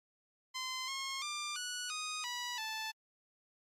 10% pulse tone with pitch steps, 1033 / 1078 / 1191 / 1471 / 1244 / 976 / 877 Hz, C6 / C#6 / D6 / F#6 / D#6 / B5 / A5, -22 / -49 / +24 / -11 / -1 / -21 / -6 cents, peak -29 dBFS, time 0.54-2.92 s, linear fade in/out 20 ms, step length 340 ms, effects low-pass 10000 Hz 12 dB/octave + MP3 64 kbps

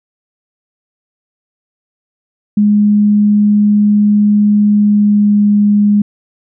sine tone with pitch glide, 207.7 to 206.3 Hz, G#3 to G#3, 0 to -11 cents, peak -6 dBFS, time 2.57-6.02 s, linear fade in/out 5 ms, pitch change -11 cents, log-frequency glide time 4.69-5.45 s, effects none

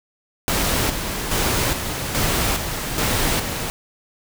pink noise with tremolo, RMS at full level -20 dBFS, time 0.48-3.7 s, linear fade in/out 0 ms, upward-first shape square, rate 1.2 Hz, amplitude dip 50%, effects none

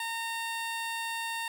15% pulse tone, 916 Hz, A#5, 31 cents flat, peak -26 dBFS, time 0-1.48 s, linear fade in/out 2 ms, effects none

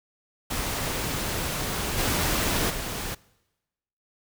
pink noise with level steps, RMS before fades -29 / -25 / -32 dBFS, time 0.5-3.15 s, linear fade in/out 10 ms, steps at 1.97 / 2.69 s, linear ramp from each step 20 ms, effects noise-tail reverb RT60 1.0 s tail -23 dB re dry

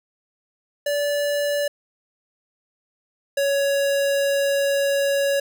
square tone pair in turn, 579 / 558.5 Hz, D5 / C#5, -25 / +13 cents, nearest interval minor second, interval 62 cents, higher first, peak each -21 / -19 dBFS, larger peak second, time 0.86-1.68 / 3.37-5.4 s, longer second, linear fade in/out 5 ms, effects none

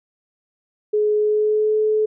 sine tone with pitch glide, 422.2 to 430.3 Hz, G#4 to A4, +29 to -39 cents, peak -15 dBFS, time 0.93-2.06 s, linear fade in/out 10 ms, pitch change +32 cents, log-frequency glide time 1.18-1.77 s, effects none

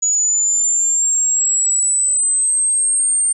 sine linear sweep, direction up, 6830 to 8760 Hz, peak -13 dBFS, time 0.02-3.33 s, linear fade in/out 10 ms, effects none

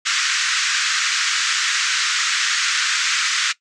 pink band-pass noise, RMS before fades -20 dBFS, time 0.05-3.53 s, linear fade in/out 20 ms, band 1300 to 7400 Hz, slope 48 dB/octave, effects noise-tail reverb RT60 0.1 s tail -18 dB re dry

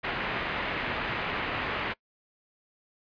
white low-pass noise, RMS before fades -32 dBFS, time 0.03-1.94 s, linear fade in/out 20 ms, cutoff 2600 Hz, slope 24 dB/octave, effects noise-tail reverb RT60 0.1 s tail -23 dB re dry + resampled to 11025 Hz

